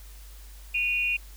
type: tone pair together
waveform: sine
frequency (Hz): 2463 / 2765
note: D#7 / F7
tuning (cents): -18 / -18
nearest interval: major second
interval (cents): 200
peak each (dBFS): -25 / -28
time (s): 0.74-1.17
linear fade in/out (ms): 10
effects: added 50 Hz sine -43 dBFS peak until 1.36 s + white hiss -53 dBFS RMS until 1.36 s